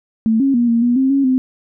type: tone with pitch steps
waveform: sine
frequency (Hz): 222.7 / 273 / 238.9 / 232.1 / 241.8 / 265.1 / 275.6 / 258.2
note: A3 / C#4 / A#3 / A#3 / B3 / C4 / C#4 / C4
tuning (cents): +21 / -26 / +43 / -7 / -36 / +23 / -10 / -23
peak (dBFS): -11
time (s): 0.26-1.38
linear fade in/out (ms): 0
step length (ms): 140
effects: none